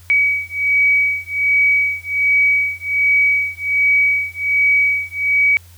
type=beating tone pair; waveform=sine; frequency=2269 / 2270.3 Hz; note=C#7 / C#7; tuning=+40 / +41 cents; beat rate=1.3 Hz; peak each=-16 dBFS; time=0.1-5.57 s; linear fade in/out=0 ms; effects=added 87 Hz sine -41 dBFS peak until 5.77 s + white hiss -49 dBFS RMS until 5.77 s